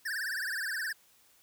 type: tone with vibrato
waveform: square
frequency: 1661.2 Hz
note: G#6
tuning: in tune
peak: -33 dBFS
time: 0.05-0.93 s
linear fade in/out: 10 ms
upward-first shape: triangle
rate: 19 Hz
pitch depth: 210 cents each way
effects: white hiss -64 dBFS RMS until 1.42 s